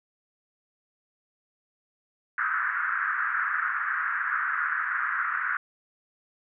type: band-pass noise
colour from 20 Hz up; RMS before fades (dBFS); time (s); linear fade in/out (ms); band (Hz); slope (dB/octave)
pink; -28; 2.38-5.57; 2; 1300 to 1700; 48
effects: none